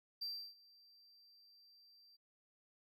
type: tone with ADSR envelope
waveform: triangle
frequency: 4699 Hz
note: D8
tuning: in tune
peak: -38 dBFS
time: 0.21-2.17 s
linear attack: 12 ms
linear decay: 320 ms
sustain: -24 dB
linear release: 18 ms
effects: none